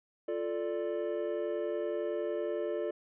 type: chord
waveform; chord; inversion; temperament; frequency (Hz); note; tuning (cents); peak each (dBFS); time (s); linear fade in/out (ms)
triangle; D minor; first; equal; 349.2 / 440 / 587.3; F4 / A4 / D5; 0 / 0 / 0; -34 / -34 / -34; 0.28-2.91; 5
effects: resampled to 8000 Hz